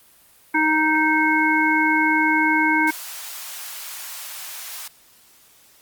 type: harmonic tone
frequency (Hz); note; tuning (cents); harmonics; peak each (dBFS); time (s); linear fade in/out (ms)
311.4; D#4; +2; 1 / 3 / 5 / 7; -21 / -21 / -21 / -21; 0.54-2.91; 10
type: high-pass noise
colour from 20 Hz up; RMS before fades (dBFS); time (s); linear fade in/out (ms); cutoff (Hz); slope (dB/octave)
white; -34; 2.87-4.88; 5; 700; 24
effects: white hiss -53 dBFS RMS until 5.81 s + Opus 32 kbps